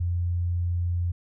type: tone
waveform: sine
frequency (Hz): 87.31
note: F2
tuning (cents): 0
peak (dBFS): -23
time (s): 0-1.12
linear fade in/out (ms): 10
effects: none